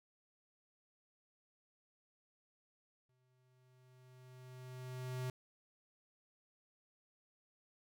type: tone with exponential growth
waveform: square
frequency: 127.5 Hz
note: C3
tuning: 44 cents flat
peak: -38 dBFS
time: 3.09-5.3 s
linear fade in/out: 2 ms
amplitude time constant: 480 ms
effects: none

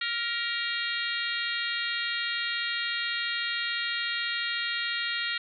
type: harmonic tone with a mistuned harmonic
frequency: 466.1 Hz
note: A#4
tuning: in tune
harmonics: 3 / 4 / 5 / 6 / 7 / 8 / 9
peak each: -35 / -33 / -38 / -37 / -37 / -37 / -37 dBFS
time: 0.01-5.38 s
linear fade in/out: 5 ms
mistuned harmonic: 4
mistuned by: +28 cents
effects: none

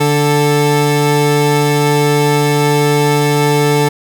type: tone pair together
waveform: 30% pulse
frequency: 146.24 / 440 Hz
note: D3 / A4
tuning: -7 / 0 cents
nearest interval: octave + perfect fifth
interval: 1907 cents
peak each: -10 dBFS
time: 0-3.89 s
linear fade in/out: 10 ms
effects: none

